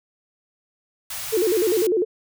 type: band-stop noise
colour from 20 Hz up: white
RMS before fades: -31 dBFS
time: 1.1-1.87 s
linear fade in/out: 5 ms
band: 160 to 640 Hz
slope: 24 dB/octave
type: tone with vibrato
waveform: sine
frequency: 397.7 Hz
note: G4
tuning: 25 cents sharp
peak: -17 dBFS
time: 1.32-2.05 s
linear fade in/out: 20 ms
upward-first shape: square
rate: 10 Hz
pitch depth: 190 cents each way
effects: none